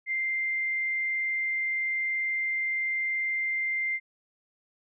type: tone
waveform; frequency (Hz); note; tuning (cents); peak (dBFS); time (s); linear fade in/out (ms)
sine; 2093; C7; 0; -26; 0.06-4; 50
effects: none